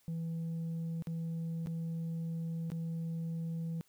sine tone with dropouts, 164.81 Hz, E3, in tune, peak -32 dBFS, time 0.08-3.81 s, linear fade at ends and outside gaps 0 ms, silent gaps 1.023-1.071 / 1.661-1.671 / 2.702-2.718 s, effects tanh soft clip ceiling -34 dBFS + white hiss -70 dBFS RMS until 3.88 s

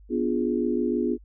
sine chord, B diminished seventh, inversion none, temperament equal, 246.9 / 293.7 / 349.2 / 415.3 Hz, B3 / D4 / F4 / Ab4, 0 / 0 / 0 / 0 cents, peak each -26 / -30 / -27 / -29 dBFS, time 0.09-1.18 s, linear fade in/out 50 ms, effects added 50 Hz sine -47 dBFS peak until 1.24 s

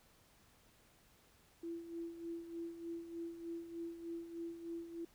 sine tone with tremolo, 336 Hz, E4, 33 cents sharp, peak -40 dBFS, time 1.63-5.05 s, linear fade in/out 5 ms, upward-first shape sine, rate 3.3 Hz, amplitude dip 65%, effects pink hiss -68 dBFS RMS until 5.14 s

